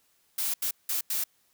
blue noise bursts at uneven times, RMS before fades -29 dBFS, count 4, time 0.38-0.54 / 0.62-0.71 / 0.89-1.01 / 1.1-1.24 s, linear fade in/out 5 ms, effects white hiss -68 dBFS RMS until 1.53 s

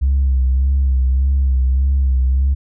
sine tone with vibrato, 66.2 Hz, C2, 21 cents sharp, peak -10 dBFS, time 0.01-2.55 s, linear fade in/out 20 ms, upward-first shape sine, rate 1.7 Hz, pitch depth 55 cents each way, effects tanh soft clip ceiling -9 dBFS

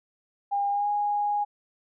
sine tone with pitch glide, 806 to 824.8 Hz, G5 to G#5, +48 to -12 cents, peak -23 dBFS, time 0.51-1.45 s, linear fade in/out 20 ms, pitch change +40 cents, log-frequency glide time 0.7-0.88 s, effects none

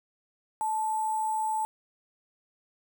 sine tone with sample-and-hold, 873 Hz, A5, 14 cents flat, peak -26 dBFS, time 0.61-1.65 s, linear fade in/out 0 ms, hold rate 8820 Hz, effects none

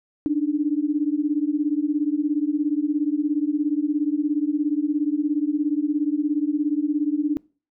sine beating tone pair, 289.1 / 306.1 Hz, D4 / D#4, -27 / -28 cents, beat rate 17 Hz, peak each -22 / -23 dBFS, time 0.26-7.37 s, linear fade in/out 0 ms, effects noise-tail reverb RT60 0.4 s tail -25 dB re dry

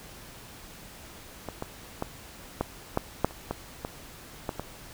clicks, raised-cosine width 1 ms, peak -20 / -18 / -15 / -12 / -10 / -7 / -30 / -15 / -18 / -15 / -18 dBFS, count 11, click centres 1.487 / 1.624 / 2.024 / 2.61 / 2.974 / 3.246 / 3.309 / 3.51 / 3.849 / 4.492 / 4.596 s, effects pink hiss -47 dBFS RMS until 4.93 s

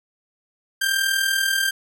sawtooth tone with amplitude modulation, 1582 Hz, G6, 15 cents sharp, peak -13 dBFS, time 0.81-1.71 s, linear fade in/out 10 ms, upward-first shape sine, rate 40.3 Hz, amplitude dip 55%, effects none

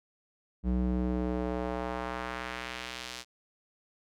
square tone with band-pass filter sweep, 61.74 Hz, B1, in tune, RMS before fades -33 dBFS, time 0.63-3.25 s, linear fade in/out 50 ms, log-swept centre 150 to 5000 Hz, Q 1, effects none

